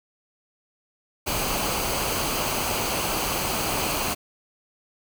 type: noise with comb filter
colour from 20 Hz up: pink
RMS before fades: -26 dBFS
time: 1.26-4.15 s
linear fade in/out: 20 ms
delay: 0.55 ms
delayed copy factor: -0.5
effects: none